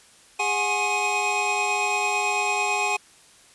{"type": "tone cluster", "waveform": "square", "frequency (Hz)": [408.3, 738, 833, 1077, 2508], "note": ["G#4", "F#5", "G#5", "C6", "D#7"], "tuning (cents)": [-29, -5, 5, 50, 13], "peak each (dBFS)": [-33, -30, -28, -32, -26], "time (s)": [0.39, 2.97], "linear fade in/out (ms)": 10, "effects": ["white hiss -53 dBFS RMS until 3.54 s", "resampled to 24000 Hz"]}